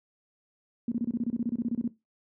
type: tone bursts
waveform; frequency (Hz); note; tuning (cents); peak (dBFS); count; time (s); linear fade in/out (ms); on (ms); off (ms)
sine; 235; A#3; +14; -25; 16; 0.88-1.877; 2; 37; 27
effects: noise-tail reverb RT60 0.2 s tail -17 dB re dry + high-pass 100 Hz 12 dB/octave